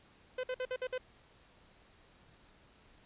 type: tone bursts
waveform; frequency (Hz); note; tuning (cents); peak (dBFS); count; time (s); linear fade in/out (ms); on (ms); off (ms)
45% pulse; 509; C5; -48; -34; 6; 0.38-0.98; 5; 55; 54
effects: pink hiss -63 dBFS RMS until 3.05 s + resampled to 8000 Hz